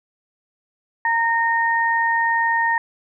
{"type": "tone pair together", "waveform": "sine", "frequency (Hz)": [922, 1844], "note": ["A#5", "A#6"], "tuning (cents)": [-19, -19], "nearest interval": "octave", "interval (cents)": 1200, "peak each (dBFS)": -19, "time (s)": [1.05, 2.78], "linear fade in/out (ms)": 2, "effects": []}